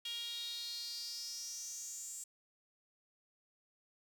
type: tone with high-pass filter sweep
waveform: sawtooth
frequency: 470 Hz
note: A#4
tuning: 14 cents sharp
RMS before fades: -44 dBFS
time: 0.05-2.24 s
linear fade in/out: 5 ms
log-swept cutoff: 3200 to 7700 Hz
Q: 7
effects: none